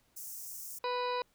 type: high-pass noise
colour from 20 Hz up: white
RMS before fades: -44 dBFS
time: 0.16-0.79 s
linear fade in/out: 10 ms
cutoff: 5600 Hz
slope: 48 dB/octave
type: harmonic tone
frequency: 493.9 Hz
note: B4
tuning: in tune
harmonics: 1 / 2 / 3 / 4 / 5 / 6 / 8 / 9 / 10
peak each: -35 / -34 / -47 / -50 / -45 / -54 / -44 / -54 / -52 dBFS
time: 0.84-1.22 s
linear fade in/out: 2 ms
effects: pink hiss -71 dBFS RMS until 1.34 s